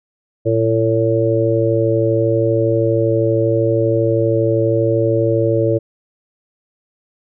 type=harmonic tone with a mistuned harmonic; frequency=112.6 Hz; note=A2; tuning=40 cents sharp; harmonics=1 / 3 / 4 / 5; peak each=-18 / -18 / -18 / -18 dBFS; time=0.45-5.79 s; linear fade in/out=20 ms; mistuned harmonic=1; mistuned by=+37 cents; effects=none